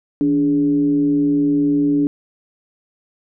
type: tone with frequency modulation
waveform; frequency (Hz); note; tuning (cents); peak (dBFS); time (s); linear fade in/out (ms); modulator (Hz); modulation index
sine; 289; D4; -28; -13; 0.21-2.07; 0; 129; 0.4
effects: none